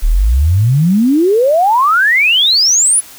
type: exponential sweep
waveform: sine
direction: up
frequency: 34.04 to 10450 Hz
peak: -7 dBFS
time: 0.02-3.01 s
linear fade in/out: 20 ms
effects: white hiss -36 dBFS RMS until 3.18 s